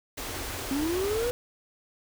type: band-stop noise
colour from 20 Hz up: pink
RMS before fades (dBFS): -35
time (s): 0.17-1.31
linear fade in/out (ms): 10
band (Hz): 120 to 240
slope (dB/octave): 48
type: linear sweep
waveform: triangle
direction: up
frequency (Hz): 262.9 to 498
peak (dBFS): -24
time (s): 0.71-1.31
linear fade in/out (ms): 0
effects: none